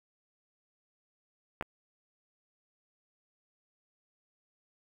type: clicks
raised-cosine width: 0.5 ms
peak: -16 / -27 dBFS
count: 2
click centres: 1.611 / 1.625 s
effects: 8-bit